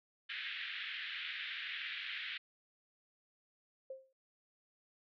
pink band-pass noise, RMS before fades -43 dBFS, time 0.29-2.38 s, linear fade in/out 10 ms, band 1600 to 3700 Hz, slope 48 dB/octave
sine tone with exponential decay, 529 Hz, C5, 19 cents sharp, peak -40 dBFS, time 3.9-4.13 s, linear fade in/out 5 ms, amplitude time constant 50 ms
effects none

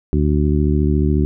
harmonic tone, 74.1 Hz, D2, 16 cents sharp, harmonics 1 / 2 / 3 / 4 / 5, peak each -16 / -19 / -21 / -22 / -23 dBFS, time 0.13-1.25 s, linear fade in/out 0 ms, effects none

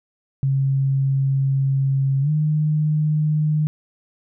sine tone with pitch glide, 136 to 152.65 Hz, C#3 to D#3, -33 to -33 cents, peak -16 dBFS, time 0.43-3.67 s, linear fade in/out 0 ms, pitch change +200 cents, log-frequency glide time 2.21-2.3 s, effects none

